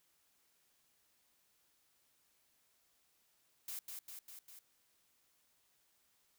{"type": "noise with echo", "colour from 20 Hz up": "blue", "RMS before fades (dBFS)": -44, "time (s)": [3.68, 3.79], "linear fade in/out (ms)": 2, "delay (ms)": 200, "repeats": 4, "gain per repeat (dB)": -3, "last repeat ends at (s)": 4.59, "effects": ["white hiss -75 dBFS RMS until 6.38 s"]}